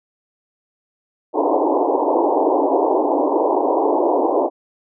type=band-pass noise; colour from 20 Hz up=pink; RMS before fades=-17 dBFS; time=1.33-4.5 s; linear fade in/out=50 ms; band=280 to 1000 Hz; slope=96 dB/octave; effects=none